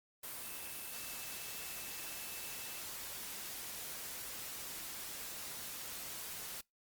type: tone in noise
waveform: sine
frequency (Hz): 2637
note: E7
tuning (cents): 0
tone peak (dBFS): -55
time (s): 0.43-2.81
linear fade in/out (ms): 5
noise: white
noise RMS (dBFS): -45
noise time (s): 0.23-6.61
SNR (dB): -13
effects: noise-tail reverb RT60 0.2 s tail -26 dB re dry + Opus 32 kbps

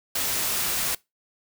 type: noise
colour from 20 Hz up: white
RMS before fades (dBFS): -26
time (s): 0.15-0.95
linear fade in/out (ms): 5
effects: noise-tail reverb RT60 0.2 s tail -22 dB re dry

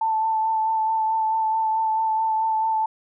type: tone with vibrato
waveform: sine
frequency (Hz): 883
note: A5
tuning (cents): +6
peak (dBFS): -19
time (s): 0.01-2.86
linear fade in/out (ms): 5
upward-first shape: sine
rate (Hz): 4.6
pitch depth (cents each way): 18
effects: none

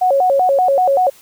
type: tone with vibrato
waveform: sine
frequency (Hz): 637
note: D#5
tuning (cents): +41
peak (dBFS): -10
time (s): 0.01-1.1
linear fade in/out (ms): 10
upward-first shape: square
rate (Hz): 5.2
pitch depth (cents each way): 250
effects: white hiss -46 dBFS RMS until 1.21 s

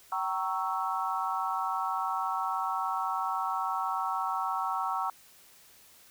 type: chord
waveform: sine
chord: G diminished seventh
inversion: none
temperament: equal with one note detuned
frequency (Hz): 766.1 / 932.3 / 1108.7 / 1318.5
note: G5 / Bb5 / Db6 / Fb6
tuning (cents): -40 / 0 / 0 / 0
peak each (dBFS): -34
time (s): 0.12-5.1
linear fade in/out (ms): 2
effects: white hiss -57 dBFS RMS until 6.1 s

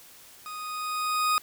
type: tone with level ramp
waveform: 40% pulse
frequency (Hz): 1244.5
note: D#6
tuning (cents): 0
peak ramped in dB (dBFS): -36 to -20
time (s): 0.46-1.38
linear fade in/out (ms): 0
effects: white hiss -51 dBFS RMS until 1.42 s

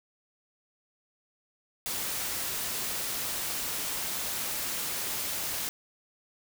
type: noise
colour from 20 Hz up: white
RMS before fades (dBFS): -33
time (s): 1.86-5.69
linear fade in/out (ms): 0
effects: none

